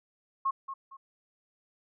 sine tone with echo, 1083 Hz, C#6, 41 cents flat, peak -25 dBFS, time 0.45-0.51 s, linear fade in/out 10 ms, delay 230 ms, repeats 2, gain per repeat -10 dB, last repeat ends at 0.97 s, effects none

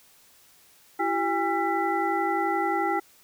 sine tone cluster, 335.5 / 386.9 / 810 / 1355 / 1986 Hz, E4 / G4 / G#5 / E6 / B6, +31 / -23 / -43 / +47 / +9 cents, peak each -29 / -31 / -26 / -31 / -33 dBFS, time 0.99-3 s, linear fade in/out 10 ms, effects white hiss -57 dBFS RMS until 3.23 s

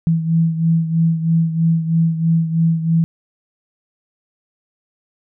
sine beating tone pair, 163.6 / 166.7 Hz, E3 / E3, -13 / +20 cents, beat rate 3.1 Hz, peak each -14 / -20 dBFS, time 0.07-3.04 s, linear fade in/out 0 ms, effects none

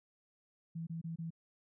sine tone bursts, 164.81 Hz, E3, in tune, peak -38 dBFS, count 4, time 0.75-1.305 s, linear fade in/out 10 ms, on 120 ms, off 25 ms, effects none

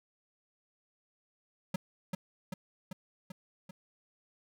square tone with echo, 185 Hz, F#3, in tune, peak -30 dBFS, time 1.74-1.76 s, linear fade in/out 5 ms, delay 390 ms, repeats 5, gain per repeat -3 dB, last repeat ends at 3.71 s, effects none

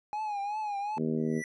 triangle tone with vibrato, 830.6 Hz, G#5, in tune, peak -29 dBFS, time 0.13-0.98 s, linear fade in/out 0 ms, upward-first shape triangle, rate 2.7 Hz, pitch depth 88 cents each way
harmonic tone, 78.9 Hz, D#2, 25 cents sharp, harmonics 2 / 3 / 4 / 5 / 6 / 7 / 8, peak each -34 / -30 / -37 / -34 / -39 / -48 / -48 dBFS, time 0.96-1.43 s, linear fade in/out 50 ms
square tone with exponential growth, 1966 Hz, B6, 8 cents flat, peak -35 dBFS, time 1.17-1.44 s, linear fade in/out 1 ms, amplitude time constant 57 ms
effects resampled to 22050 Hz

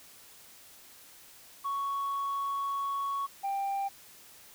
sine tone pair in turn, 1112 / 790 Hz, C#6 / G5, +5 / +13 cents, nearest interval tritone, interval 592 cents, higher first, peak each -28 / -27 dBFS, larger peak second, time 1.64-3.27 / 3.43-3.89 s, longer first, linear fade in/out 20 ms, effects tanh soft clip ceiling -28 dBFS + white hiss -54 dBFS RMS until 4.54 s

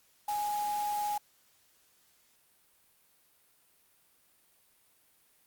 sine tone in noise, 830.6 Hz, G#5, in tune, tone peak -30 dBFS, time 0.28-1.18 s, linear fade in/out 5 ms, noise white, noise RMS -44 dBFS, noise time 0.28-1.18 s, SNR +11 dB, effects white hiss -67 dBFS RMS until 5.46 s + Opus 48 kbps

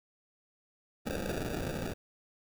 white noise with sample-and-hold, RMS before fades -36 dBFS, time 1.05-1.94 s, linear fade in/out 20 ms, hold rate 1050 Hz, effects none

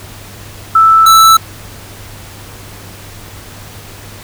sine / square tone pair in turn, 1319 / 1319 Hz, E6 / E6, +1 / +1 cents, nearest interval unison, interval 0 cents, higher neither, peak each -3 dBFS, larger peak neither, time 0.75-1.06 / 1.06-1.37 s, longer neither, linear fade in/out 5 ms, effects added 100 Hz sine -34 dBFS peak until 4.23 s + pink hiss -33 dBFS RMS until 4.23 s

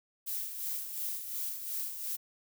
violet noise with tremolo, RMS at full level -35 dBFS, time 0.26-2.17 s, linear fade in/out 20 ms, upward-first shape sine, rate 2.8 Hz, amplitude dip 55%, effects none

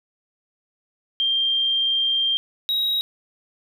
sine / triangle tone pair in turn, 3181 / 3816 Hz, G7 / A#7, +25 / +40 cents, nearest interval minor third, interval 315 cents, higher second, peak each -18 dBFS, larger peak neither, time 1.2-2.37 / 2.69-3.01 s, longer first, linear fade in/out 0 ms, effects none

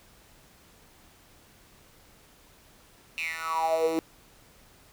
10% pulse tone with high-pass filter sweep, 162.5 Hz, E3, 24 cents flat, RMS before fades -28 dBFS, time 3.18-3.99 s, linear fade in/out 0 ms, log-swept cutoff 2700 to 330 Hz, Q 9.7, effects pink hiss -57 dBFS RMS until 4.92 s

